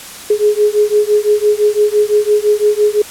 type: beating tone pair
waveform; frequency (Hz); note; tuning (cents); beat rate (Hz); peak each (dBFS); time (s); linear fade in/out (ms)
sine; 416 / 421.9; G#4 / G#4; +3 / +27; 5.9; -12; 0.3-3.02; 5
effects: white hiss -31 dBFS RMS until 3.1 s + low-pass 12000 Hz 12 dB/octave